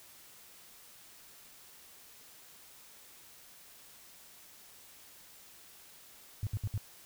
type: tone bursts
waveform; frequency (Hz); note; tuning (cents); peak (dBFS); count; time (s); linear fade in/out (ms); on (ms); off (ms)
sine; 103.83; G#2; 0; -30; 4; 6.43-6.777; 0; 38; 65
effects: white hiss -56 dBFS RMS until 7.05 s